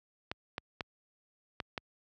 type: clicks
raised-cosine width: 0.3 ms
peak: -19 dBFS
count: 5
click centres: 0.315 / 0.581 / 0.808 / 1.602 / 1.778 s
effects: high-pass 60 Hz 12 dB/octave